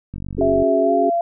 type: click train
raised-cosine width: 5 ms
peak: -18 dBFS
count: 24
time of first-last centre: 0.14-0.622 s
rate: 47.7 Hz
type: chord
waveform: sine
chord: C# suspended fourth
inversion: none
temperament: equal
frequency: 277.2 / 370 / 415.3 Hz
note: C#4 / F#4 / G#4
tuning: 0 / 0 / 0 cents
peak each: -21 dBFS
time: 0.38-1.1 s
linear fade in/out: 5 ms
type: tone with pitch glide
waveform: sine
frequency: 660 to 684.1 Hz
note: E5 to F5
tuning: +2 to -36 cents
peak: -16 dBFS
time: 0.41-1.21 s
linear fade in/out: 2 ms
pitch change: +62 cents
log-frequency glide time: 0.83-0.92 s
effects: none